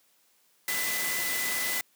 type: tone in noise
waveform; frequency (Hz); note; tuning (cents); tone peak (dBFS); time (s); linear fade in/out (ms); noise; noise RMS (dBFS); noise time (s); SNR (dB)
sine; 2002; B6; +23; -32; 0.68-1.81; 2; white; -31; 0.68-1.81; -4
effects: white hiss -66 dBFS RMS until 1.95 s + high-pass 150 Hz 12 dB/octave